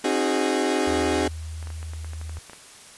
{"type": "chord", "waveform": "30% pulse", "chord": "Ab dominant seventh", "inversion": "first", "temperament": "equal with one note detuned", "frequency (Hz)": [268.2, 311.1, 370, 415.3], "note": ["C4", "Eb4", "Gb4", "Ab4"], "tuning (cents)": [43, 0, 0, 0], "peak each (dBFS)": -24, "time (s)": [0.04, 1.28], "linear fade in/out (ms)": 5}
{"type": "tone with pitch glide", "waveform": "sine", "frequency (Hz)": [79.8, 79.34], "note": ["D#2", "D#2"], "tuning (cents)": [44, 34], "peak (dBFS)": -31, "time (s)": [0.87, 2.39], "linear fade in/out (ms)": 5, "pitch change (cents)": -10, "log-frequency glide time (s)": [1.61, 2.17]}
{"type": "clicks", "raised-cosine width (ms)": 0.5, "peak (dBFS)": -27, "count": 12, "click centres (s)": [1.627, 1.672, 1.703, 1.829, 1.935, 2.046, 2.134, 2.214, 2.295, 2.37, 2.497, 2.533]}
{"effects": ["white hiss -46 dBFS RMS until 2.97 s", "resampled to 24000 Hz"]}